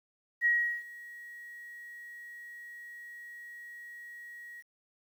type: tone with ADSR envelope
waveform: sine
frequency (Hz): 1900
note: A#6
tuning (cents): +33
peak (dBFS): -22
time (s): 0.41-4.63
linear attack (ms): 46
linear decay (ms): 370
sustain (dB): -22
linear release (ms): 35
effects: 10-bit